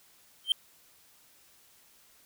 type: tone with exponential growth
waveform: triangle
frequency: 3136 Hz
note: G7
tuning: in tune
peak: -16 dBFS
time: 0.44-0.52 s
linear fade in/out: 2 ms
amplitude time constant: 16 ms
effects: white hiss -61 dBFS RMS until 2.25 s